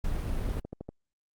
brown noise, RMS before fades -30 dBFS, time 0.04-0.6 s, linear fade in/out 5 ms
click train, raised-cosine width 2 ms, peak -25 dBFS, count 7, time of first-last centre 0.41-0.89 s, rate 12.5 Hz
effects Opus 48 kbps

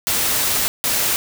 white noise bursts at uneven times, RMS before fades -19 dBFS, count 2, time 0.07-0.68 / 0.84-1.16 s, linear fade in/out 0 ms, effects none

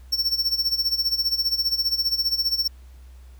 square tone with tremolo, 5440 Hz, F8, 46 cents flat, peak -18 dBFS, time 0.12-2.68 s, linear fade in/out 10 ms, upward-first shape sine, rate 15 Hz, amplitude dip 80%, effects added 63 Hz sine -42 dBFS peak until 3.39 s + pink hiss -59 dBFS RMS until 3.39 s

